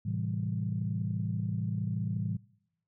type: chord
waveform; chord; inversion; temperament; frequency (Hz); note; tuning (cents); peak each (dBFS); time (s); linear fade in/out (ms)
sine; A minor seventh; none; equal; 110 / 130.81 / 164.81 / 196; A2 / C3 / E3 / G3; 0 / 0 / 0 / 0; -32 / -38 / -35 / -37; 0.05-2.37; 10
effects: noise-tail reverb RT60 0.8 s tail -23 dB re dry + tanh soft clip ceiling -19 dBFS